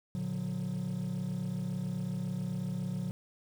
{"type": "chord", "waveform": "triangle", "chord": "Bb augmented", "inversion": "none", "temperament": "just", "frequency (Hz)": [116.54, 145.68, 182.1], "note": ["Bb2", "D3", "F#3"], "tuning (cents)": [0, -14, -27], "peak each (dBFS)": [-37, -35, -32], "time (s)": [0.15, 3.11], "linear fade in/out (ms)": 0, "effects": ["tanh soft clip ceiling -26 dBFS", "9-bit"]}